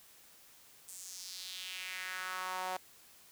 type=tone with high-pass filter sweep; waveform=sawtooth; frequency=185 Hz; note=F#3; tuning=in tune; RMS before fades=-42 dBFS; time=0.88-2.77 s; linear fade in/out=5 ms; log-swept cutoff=8400 to 720 Hz; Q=2.5; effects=white hiss -60 dBFS RMS until 3.31 s